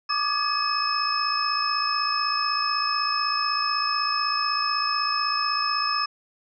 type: tone cluster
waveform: sine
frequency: 1157 / 1213 / 1695 / 2550 / 5220 Hz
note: D6 / D#6 / G#6 / D#7 / E8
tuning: -26 / -44 / +35 / +42 / -18 cents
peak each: -27 / -28 / -34 / -33 / -26 dBFS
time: 0.09-6.06 s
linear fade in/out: 10 ms
effects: none